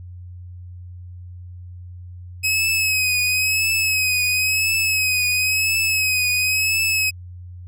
sawtooth tone with vibrato, 2546 Hz, D#7, 39 cents sharp, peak -14 dBFS, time 2.43-7.11 s, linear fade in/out 20 ms, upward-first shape triangle, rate 0.97 Hz, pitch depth 56 cents each way, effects added 89 Hz sine -34 dBFS peak until 7.67 s

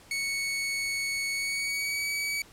sawtooth tone with pitch glide, 2217 to 2274 Hz, C#7 to C#7, 0 to +44 cents, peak -25 dBFS, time 0.11-2.42 s, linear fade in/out 2 ms, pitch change +44 cents, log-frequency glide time 1.32-2.06 s, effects pink hiss -54 dBFS RMS until 2.52 s + low-pass 12000 Hz 12 dB/octave

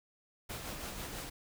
pink noise with tremolo, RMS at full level -41 dBFS, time 0.49-1.3 s, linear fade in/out 10 ms, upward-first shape sine, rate 6.1 Hz, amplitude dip 35%, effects none

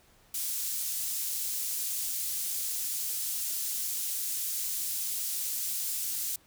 pink high-pass noise, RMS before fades -33 dBFS, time 0.34-6.36 s, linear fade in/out 5 ms, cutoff 7600 Hz, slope 12 dB/octave, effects pink hiss -62 dBFS RMS until 6.46 s

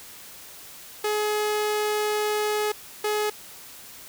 sawtooth tone pair in turn, 422.2 / 422.2 Hz, G#4 / G#4, +29 / +29 cents, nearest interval unison, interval 0 cents, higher neither, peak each -19 dBFS, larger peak neither, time 1.04-2.72 / 3.04-3.3 s, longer first, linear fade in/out 5 ms, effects white hiss -44 dBFS RMS until 4.08 s

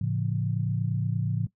sine chord, A augmented, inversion none, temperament equal with one note detuned, 110 / 138.59 / 170.72 Hz, A2 / C#3 / E#3, 0 / 0 / -39 cents, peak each -28 / -29 / -31 dBFS, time 0.01-1.47 s, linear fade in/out 5 ms, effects noise-tail reverb RT60 0.1 s tail -17 dB re dry

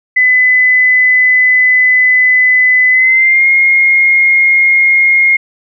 sine tone with pitch glide, 2009 to 2141 Hz, B6 to C7, +29 to +39 cents, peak -5 dBFS, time 0.16-5.37 s, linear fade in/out 10 ms, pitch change +110 cents, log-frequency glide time 2.9-3.47 s, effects none

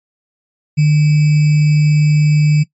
sine tone with sample-and-hold, 150 Hz, D3, 37 cents sharp, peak -7 dBFS, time 0.77-2.64 s, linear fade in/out 20 ms, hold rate 2450 Hz, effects noise-tail reverb RT60 0.1 s tail -20 dB re dry + MP3 32 kbps

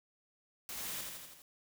white noise with echo, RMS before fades -43 dBFS, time 0.69-1.01 s, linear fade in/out 0 ms, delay 82 ms, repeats 5, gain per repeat -3 dB, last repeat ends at 1.42 s, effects none

